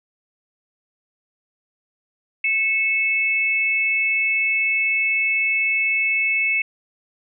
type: tone pair together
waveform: sine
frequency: 2200 / 2616 Hz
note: C#7 / E7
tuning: -14 / -14 cents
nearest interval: minor third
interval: 300 cents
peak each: -20 dBFS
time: 2.44-6.62 s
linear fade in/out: 5 ms
effects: none